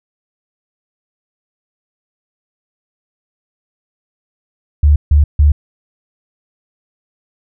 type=tone bursts; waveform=sine; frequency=73.42 Hz; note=D2; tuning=in tune; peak=-5 dBFS; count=3; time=4.83-5.52 s; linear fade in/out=5 ms; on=130 ms; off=150 ms; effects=none